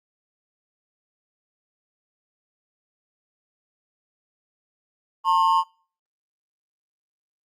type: ring-modulated tone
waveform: triangle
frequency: 987.8 Hz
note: B5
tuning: in tune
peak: -11 dBFS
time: 5.24-5.64 s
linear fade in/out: 50 ms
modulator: 86.2 Hz
effects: noise-tail reverb RT60 0.4 s tail -23 dB re dry + Opus 24 kbps